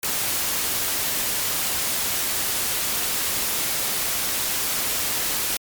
white noise, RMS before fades -24 dBFS, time 0.03-5.57 s, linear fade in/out 2 ms, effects MP3 96 kbps

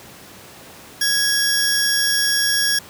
sawtooth tone pair together, 1661.2 / 5562 Hz, G#6 / F8, 0 / -8 cents, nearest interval octave + major sixth, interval 2092 cents, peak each -16 dBFS, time 1.01-2.79 s, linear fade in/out 5 ms, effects pink hiss -41 dBFS RMS until 2.89 s + high-pass 100 Hz 12 dB/octave

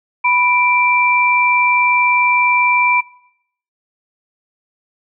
sine tone pair together, 987.6 / 2349 Hz, B5 / D7, 0 / 0 cents, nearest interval octave + minor third, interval 1500 cents, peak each -14 dBFS, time 0.24-3.01 s, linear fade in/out 10 ms, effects noise-tail reverb RT60 0.7 s tail -19 dB re dry

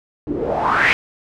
white noise with low-pass filter sweep, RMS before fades -18 dBFS, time 0.27-0.93 s, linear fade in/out 0 ms, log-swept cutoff 270 to 2400 Hz, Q 5.3, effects none

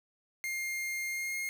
45% pulse tone with pitch glide, 2120 to 2138 Hz, C7 to C7, +22 to +37 cents, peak -33 dBFS, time 0.44-1.49 s, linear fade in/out 0 ms, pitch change +15 cents, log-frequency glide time 1.1-1.37 s, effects none

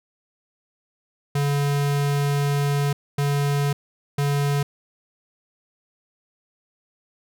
square tone bursts at uneven times, 142.7 Hz, D3, 49 cents flat, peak -20 dBFS, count 3, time 1.35-2.93 / 3.18-3.73 / 4.18-4.63 s, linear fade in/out 5 ms, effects none

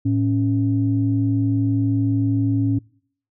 sine tone pair together, 110.01 / 277.2 Hz, A2 / C#4, 0 / 0 cents, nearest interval octave + major third, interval 1600 cents, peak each -18 / -19 dBFS, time 0.05-2.79 s, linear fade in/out 10 ms, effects noise-tail reverb RT60 0.6 s tail -26 dB re dry + tanh soft clip ceiling -8 dBFS

